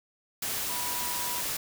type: tone in noise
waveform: sine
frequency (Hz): 977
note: B5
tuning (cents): -19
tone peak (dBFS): -37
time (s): 0.69-1.41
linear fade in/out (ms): 5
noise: white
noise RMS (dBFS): -32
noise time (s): 0.42-1.57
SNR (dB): -8
effects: none